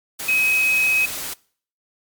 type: tone in noise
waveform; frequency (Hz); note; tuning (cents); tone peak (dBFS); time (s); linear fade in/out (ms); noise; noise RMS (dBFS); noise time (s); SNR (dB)
sine; 2541; D#7; +36; -15; 0.28-1.06; 10; white; -29; 0.19-1.34; +11
effects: noise-tail reverb RT60 0.5 s tail -23 dB re dry + MP3 96 kbps